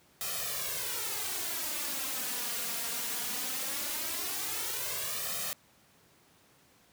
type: noise with flanger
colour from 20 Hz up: white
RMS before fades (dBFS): -35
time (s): 0.21-5.53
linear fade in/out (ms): 0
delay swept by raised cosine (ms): 1.6 to 4.3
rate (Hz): 0.19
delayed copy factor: +0.95
effects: pink hiss -63 dBFS RMS until 6.92 s + high-pass 100 Hz 12 dB/octave

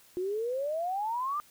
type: exponential sweep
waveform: sine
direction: up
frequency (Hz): 353.2 to 1221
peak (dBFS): -29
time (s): 0.17-1.4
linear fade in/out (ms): 0
effects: white hiss -59 dBFS RMS until 1.5 s

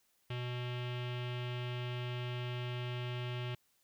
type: tone with low-pass filter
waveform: square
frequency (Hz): 123.2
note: B2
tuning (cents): -4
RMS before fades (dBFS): -39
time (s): 0.3-3.55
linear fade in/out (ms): 5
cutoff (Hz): 3000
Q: 3.9
effects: white hiss -74 dBFS RMS until 3.83 s

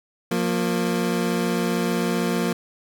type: tone pair together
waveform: 25% pulse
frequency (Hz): 177.62 / 233.1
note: F3 / A#3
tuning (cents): +30 / 0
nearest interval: perfect fourth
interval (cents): 470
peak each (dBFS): -20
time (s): 0.31-2.53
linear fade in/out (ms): 5
effects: none

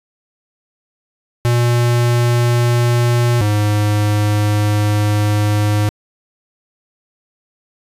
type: tone pair in turn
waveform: square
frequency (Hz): 120 / 104.59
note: B2 / G#2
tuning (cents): -49 / +13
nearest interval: major second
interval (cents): 238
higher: first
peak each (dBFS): -12 / -13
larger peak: first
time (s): 1.45-3.41 / 3.41-5.89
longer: second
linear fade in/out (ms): 0
effects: resampled to 32000 Hz

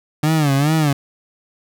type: tone with vibrato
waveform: 30% pulse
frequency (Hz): 147.8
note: D3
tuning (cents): +11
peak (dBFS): -11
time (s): 0.23-0.93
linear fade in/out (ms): 5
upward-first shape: sine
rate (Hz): 2.4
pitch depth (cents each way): 140
effects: none

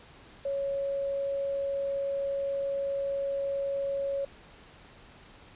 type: tone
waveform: sine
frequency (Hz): 554.4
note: C#5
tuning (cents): 0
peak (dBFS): -28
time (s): 0.45-4.25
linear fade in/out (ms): 5
effects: pink hiss -53 dBFS RMS until 5.55 s + resampled to 8000 Hz

